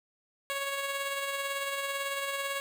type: tone with tremolo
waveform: 10% pulse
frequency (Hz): 554.4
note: C#5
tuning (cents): 0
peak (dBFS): -22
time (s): 0.5-2.6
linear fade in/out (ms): 0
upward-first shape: sine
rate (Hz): 18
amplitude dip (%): 35
effects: none